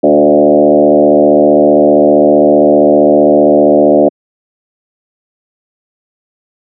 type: tone with frequency modulation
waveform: sine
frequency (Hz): 440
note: A4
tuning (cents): 0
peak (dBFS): -3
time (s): 0.03-4.09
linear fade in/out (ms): 10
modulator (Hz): 75.3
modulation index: 2.9
effects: high-pass 200 Hz 12 dB/octave